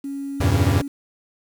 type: tone with pitch glide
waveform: sine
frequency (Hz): 277.6 to 280.2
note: C#4 to C#4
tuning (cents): +3 to +19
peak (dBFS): -26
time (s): 0.04-0.88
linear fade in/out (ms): 5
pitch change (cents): +16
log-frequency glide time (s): 0.36-0.41
type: chord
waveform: 45% pulse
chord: E diminished seventh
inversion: none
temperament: equal with one note detuned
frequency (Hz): 84.19 / 98 / 116.54 / 138.59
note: E2 / G2 / Bb2 / Db3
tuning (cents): +37 / 0 / 0 / 0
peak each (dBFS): -21 / -19 / -24 / -25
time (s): 0.4-0.82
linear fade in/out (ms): 10
effects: 8-bit